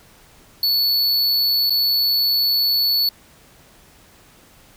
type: tone with dropouts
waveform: square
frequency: 4435 Hz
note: C#8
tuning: in tune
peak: -16 dBFS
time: 0.63-3.09 s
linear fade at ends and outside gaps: 2 ms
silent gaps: 1.697-1.704 s
effects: pink hiss -50 dBFS RMS until 4.76 s